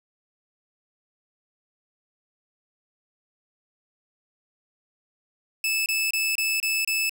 sawtooth tone bursts, 2619 Hz, E7, 12 cents flat, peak -19 dBFS, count 6, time 5.64-7.095 s, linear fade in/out 2 ms, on 220 ms, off 27 ms, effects none

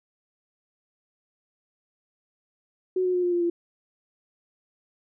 sine tone with pitch steps, 370 / 364.5 / 359.1 / 353.7 / 348.4 / 343.2 Hz, F#4 / F#4 / F4 / F4 / F4 / F4, 0 / -26 / +48 / +22 / -4 / -30 cents, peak -21 dBFS, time 2.96-3.5 s, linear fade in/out 5 ms, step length 90 ms, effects none

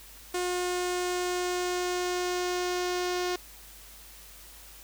sawtooth tone with low-pass filter sweep, 359 Hz, F4, 48 cents sharp, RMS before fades -30 dBFS, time 0.34-3.36 s, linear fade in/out 5 ms, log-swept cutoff 8600 to 5700 Hz, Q 1.8, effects added 50 Hz sine -53 dBFS peak until 4.83 s + white hiss -50 dBFS RMS until 4.83 s

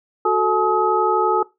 sine tone cluster, 370.2 / 442.1 / 853 / 1269 Hz, F#4 / A4 / G#5 / D#6, +1 / +8 / +46 / +34 cents, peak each -20 dBFS, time 0.25-1.43 s, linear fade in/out 5 ms, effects noise-tail reverb RT60 0.2 s tail -19 dB re dry

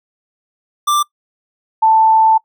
square / sine tone pair in turn, 1180 / 884.2 Hz, D6 / A5, +8 / +8 cents, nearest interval perfect fourth, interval 500 cents, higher first, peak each -12 / -7 dBFS, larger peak second, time 0.87-1.03 / 1.82-2.38 s, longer second, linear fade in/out 10 ms, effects noise-tail reverb RT60 0.1 s tail -22 dB re dry

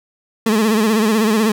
30% pulse tone with vibrato, 217.6 Hz, A3, 19 cents flat, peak -10 dBFS, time 0.46-1.52 s, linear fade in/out 5 ms, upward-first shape sine, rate 16 Hz, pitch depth 81 cents each way, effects none

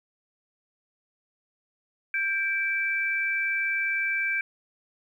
sine tone pair together, 1585.3 / 2324 Hz, G6 / D7, +19 / -19 cents, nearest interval perfect fifth, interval 662 cents, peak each -28 / -26 dBFS, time 2.14-4.41 s, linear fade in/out 2 ms, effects 10-bit

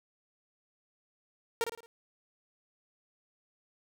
sawtooth tone with echo, 462.4 Hz, A#4, 14 cents flat, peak -23 dBFS, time 1.61-1.64 s, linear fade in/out 0 ms, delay 55 ms, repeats 4, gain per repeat -7 dB, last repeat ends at 1.86 s, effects none

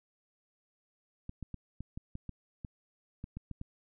clicks, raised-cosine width 5 ms, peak -28 dBFS, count 12, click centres 1.294 / 1.427 / 1.543 / 1.806 / 1.975 / 2.154 / 2.293 / 2.648 / 3.241 / 3.37 / 3.513 / 3.614 s, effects none

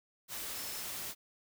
sine tone in noise, 5274 Hz, E8, in tune, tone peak -48 dBFS, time 0.53-0.85 s, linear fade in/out 50 ms, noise white, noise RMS -41 dBFS, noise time 0.28-1.15 s, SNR -10 dB, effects none

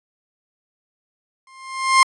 30% pulse tone with exponential growth, 1057 Hz, C6, 17 cents sharp, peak -5 dBFS, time 1.47-2.03 s, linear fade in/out 2 ms, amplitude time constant 120 ms, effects resampled to 24000 Hz

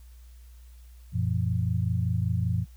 sine tone cluster, 92.1 / 117.3 / 169.9 Hz, F#2 / A#2 / F3, -7 / +11 / -47 cents, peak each -27 / -27 / -31 dBFS, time 1.12-2.66 s, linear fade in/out 50 ms, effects added 60 Hz sine -46 dBFS peak until 2.76 s + white hiss -63 dBFS RMS until 2.76 s

